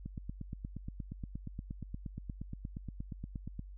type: click train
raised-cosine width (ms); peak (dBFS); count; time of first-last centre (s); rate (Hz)
5; -28; 31; 0.06-3.594; 8.49
effects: added 48 Hz sine -46 dBFS peak until 3.77 s